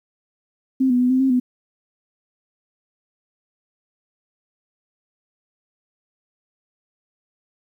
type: tone with pitch steps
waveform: sine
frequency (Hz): 262.9 / 247.1 / 249.7 / 258.7 / 266.2 / 250.1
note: C4 / B3 / B3 / C4 / C4 / B3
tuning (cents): +8 / +1 / +19 / -19 / +30 / +22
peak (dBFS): -14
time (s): 0.8-1.4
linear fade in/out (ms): 10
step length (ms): 100
effects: 9-bit